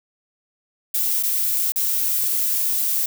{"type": "noise with dropouts", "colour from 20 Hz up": "violet", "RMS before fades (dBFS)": -21, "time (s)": [0.94, 3.06], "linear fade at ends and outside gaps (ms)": 5, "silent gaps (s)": [[1.228, 1.233], [1.721, 1.759]], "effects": []}